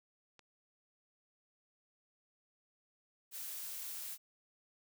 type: click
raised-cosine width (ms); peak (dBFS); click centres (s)
0.2; -40; 0.393
type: noise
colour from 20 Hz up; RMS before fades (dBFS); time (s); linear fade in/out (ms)
blue; -44; 3.31-4.18; 50
effects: none